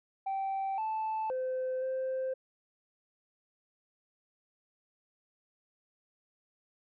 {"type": "tone with pitch steps", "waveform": "sine", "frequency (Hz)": [777, 876, 515, 522], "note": ["G5", "A5", "C5", "C5"], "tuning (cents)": [-16, -8, -28, -4], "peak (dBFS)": -29, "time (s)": [0.26, 2.34], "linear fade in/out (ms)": 10, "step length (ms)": 520, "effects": ["tanh soft clip ceiling -29 dBFS"]}